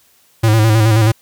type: tone with vibrato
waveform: square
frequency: 110 Hz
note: A2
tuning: in tune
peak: -9 dBFS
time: 0.43-1.12 s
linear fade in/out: 10 ms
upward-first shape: square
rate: 9.4 Hz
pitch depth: 47 cents each way
effects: white hiss -53 dBFS RMS until 1.21 s